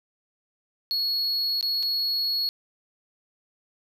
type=tone with dropouts; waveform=triangle; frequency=4344 Hz; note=C#8; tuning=36 cents flat; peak=-22 dBFS; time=0.91-2.49 s; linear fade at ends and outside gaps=0 ms; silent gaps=1.61-1.627 / 1.827-1.831 s; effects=none